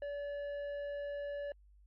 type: tone with tanh clipping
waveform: triangle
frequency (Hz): 574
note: D5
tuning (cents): -40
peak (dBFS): -39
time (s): 0.02-1.52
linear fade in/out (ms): 2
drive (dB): 12
effects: added 50 Hz sine -59 dBFS peak until 1.86 s + MP3 32 kbps